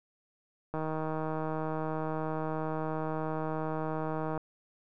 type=click train; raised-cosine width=1 ms; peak=-21 dBFS; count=572; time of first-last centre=0.74-4.377 s; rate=157 Hz; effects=none